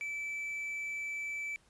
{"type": "tone with quantisation", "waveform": "triangle", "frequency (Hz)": 2315, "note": "D7", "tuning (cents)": -25, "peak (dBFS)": -34, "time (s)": [0.01, 1.56], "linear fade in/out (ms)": 0, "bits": 10, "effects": ["pink hiss -67 dBFS RMS until 1.69 s", "resampled to 24000 Hz"]}